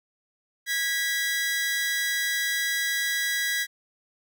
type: tone pair together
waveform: sawtooth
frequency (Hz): 1644.8 / 1956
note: G#6 / B6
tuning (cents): -17 / -17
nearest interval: minor third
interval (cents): 300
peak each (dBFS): -25 / -23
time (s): 0.66-3.67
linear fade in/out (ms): 50
effects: none

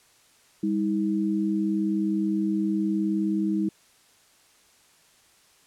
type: tone pair together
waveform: sine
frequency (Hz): 199.9 / 319.2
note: G3 / D#4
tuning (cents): +34 / +44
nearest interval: minor sixth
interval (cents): 810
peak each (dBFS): -25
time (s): 0.63-3.69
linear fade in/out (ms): 5
effects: white hiss -59 dBFS RMS until 5.66 s + low-pass 10000 Hz 12 dB/octave

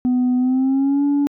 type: tone with pitch glide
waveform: sine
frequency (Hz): 250 to 285.5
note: B3 to D4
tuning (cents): +21 to -49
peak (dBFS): -12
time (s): 0.05-1.27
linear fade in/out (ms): 0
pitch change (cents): +230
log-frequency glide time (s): 0.37-1.04
effects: tanh soft clip ceiling -13 dBFS

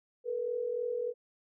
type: tone pair together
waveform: sine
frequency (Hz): 444.4 / 487.7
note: A4 / B4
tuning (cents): +17 / -22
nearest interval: major second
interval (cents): 161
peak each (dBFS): -37 / -32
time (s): 0.24-1.14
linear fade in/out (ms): 50
effects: none

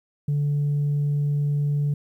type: tone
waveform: sine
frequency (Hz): 145.2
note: D3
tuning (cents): -19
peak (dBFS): -18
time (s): 0.28-1.94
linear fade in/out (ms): 5
effects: tanh soft clip ceiling -18 dBFS + 10-bit

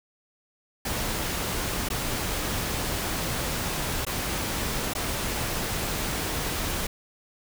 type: noise with dropouts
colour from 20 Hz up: pink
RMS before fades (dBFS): -29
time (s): 0.85-6.87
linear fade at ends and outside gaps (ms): 5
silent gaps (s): 1.888-1.901 / 4.051-4.066 / 4.936-4.95
effects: none

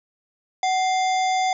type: harmonic tone with a mistuned harmonic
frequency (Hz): 698.5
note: F5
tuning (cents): 0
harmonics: 1 / 3 / 5 / 7 / 9 / 10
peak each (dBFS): -19 / -29 / -33 / -36 / -38 / -39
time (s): 0.63-1.53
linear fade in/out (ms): 2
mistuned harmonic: 1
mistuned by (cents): +120
effects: none

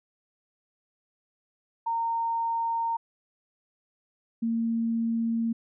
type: tone pair in turn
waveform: sine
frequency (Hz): 920 / 229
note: A#5 / A#3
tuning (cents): -23 / -31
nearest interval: 2 octaves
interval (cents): 2408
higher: first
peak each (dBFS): -25 / -24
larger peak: second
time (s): 1.86-2.97 / 4.42-5.53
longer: neither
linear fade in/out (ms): 10
effects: none

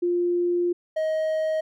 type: tone pair in turn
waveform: sine / triangle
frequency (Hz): 350.6 / 629.6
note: F4 / D#5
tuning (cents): +7 / +20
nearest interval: minor seventh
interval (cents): 1013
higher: second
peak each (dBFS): -20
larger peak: neither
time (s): 0.02-0.73 / 0.96-1.61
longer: first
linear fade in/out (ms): 10
effects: none

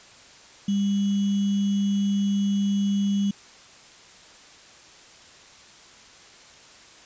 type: tone with sample-and-hold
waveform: sine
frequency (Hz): 200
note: G3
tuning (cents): +35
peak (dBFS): -20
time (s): 0.68-3.31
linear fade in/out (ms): 5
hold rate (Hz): 3150
effects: white hiss -49 dBFS RMS until 7.05 s + resampled to 16000 Hz

